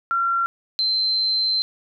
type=tone pair in turn; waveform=sine; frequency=1369 / 4102 Hz; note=F6 / C8; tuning=-35 / -35 cents; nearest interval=octave + perfect fifth; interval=1900 cents; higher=second; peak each=-18 dBFS; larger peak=neither; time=0.11-0.46 / 0.79-1.62 s; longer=second; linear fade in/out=0 ms; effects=none